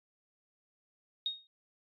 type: tone with exponential decay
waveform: sine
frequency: 3729 Hz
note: A#7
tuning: in tune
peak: -28 dBFS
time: 1.26-1.47 s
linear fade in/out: 1 ms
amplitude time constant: 45 ms
effects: AAC 32 kbps